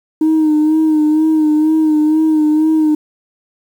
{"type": "tone with vibrato", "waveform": "sine", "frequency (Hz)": 310, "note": "D#4", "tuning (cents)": -6, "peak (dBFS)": -7, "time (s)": [0.21, 2.95], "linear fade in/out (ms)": 5, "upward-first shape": "sine", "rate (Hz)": 2.1, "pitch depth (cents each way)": 38, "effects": ["tanh soft clip ceiling -7 dBFS", "7-bit"]}